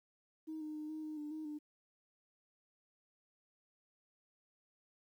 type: tone with pitch steps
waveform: sine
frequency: 314.9 / 306.5 / 304.8 / 311.8 / 308.1 / 297.8 / 312.2 / 299.5 Hz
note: D#4 / D#4 / D#4 / D#4 / D#4 / D4 / D#4 / D4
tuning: +21 / -26 / -36 / +4 / -17 / +24 / +6 / +34 cents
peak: -40 dBFS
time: 0.47-1.59 s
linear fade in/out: 20 ms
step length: 140 ms
effects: tanh soft clip ceiling -37 dBFS + 12-bit